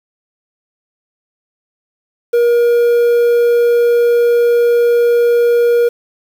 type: tone with quantisation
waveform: triangle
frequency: 475 Hz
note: A#4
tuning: 33 cents sharp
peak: -6 dBFS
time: 2.33-5.89 s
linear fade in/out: 10 ms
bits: 6
effects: none